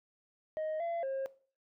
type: tone with pitch steps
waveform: sine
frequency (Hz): 624 / 679 / 537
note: D#5 / F5 / C5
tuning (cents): +5 / -49 / +45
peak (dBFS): -30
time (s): 0.57-1.26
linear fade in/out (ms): 0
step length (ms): 230
effects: noise-tail reverb RT60 0.4 s tail -20 dB re dry + tanh soft clip ceiling -32 dBFS

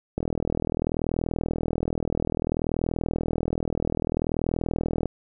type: click train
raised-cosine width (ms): 2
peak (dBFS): -12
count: 199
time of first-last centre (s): 0.18-5.057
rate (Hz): 40.6
effects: none

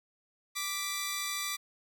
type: tone pair together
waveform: 10% pulse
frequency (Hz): 1173.7 / 1974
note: D6 / B6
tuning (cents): -1 / -1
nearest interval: major sixth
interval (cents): 900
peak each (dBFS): -27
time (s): 0.55-1.57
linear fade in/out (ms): 20
effects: none

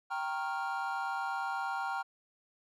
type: chord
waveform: triangle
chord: G half-diminished seventh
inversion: none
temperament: equal with one note detuned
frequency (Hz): 784 / 932.3 / 1089.1 / 1396.9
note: G5 / Bb5 / Db6 / F6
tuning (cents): 0 / 0 / -31 / 0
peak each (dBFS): -35 / -37 / -40 / -36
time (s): 0.1-2.03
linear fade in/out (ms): 20
effects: none

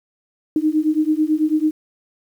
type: beating tone pair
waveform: sine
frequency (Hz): 304.8 / 313.9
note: D#4 / D#4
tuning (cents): -36 / +15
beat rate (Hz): 9.1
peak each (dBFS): -18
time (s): 0.56-1.71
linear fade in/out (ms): 2
effects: 8-bit

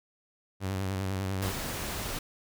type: tone with vibrato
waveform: sawtooth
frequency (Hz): 95.8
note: G2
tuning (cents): -39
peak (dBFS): -26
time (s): 0.6-1.54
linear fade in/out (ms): 50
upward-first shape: square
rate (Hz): 10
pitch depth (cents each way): 39
type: noise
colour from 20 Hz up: pink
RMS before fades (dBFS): -35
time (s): 1.42-2.19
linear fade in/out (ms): 5
effects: none

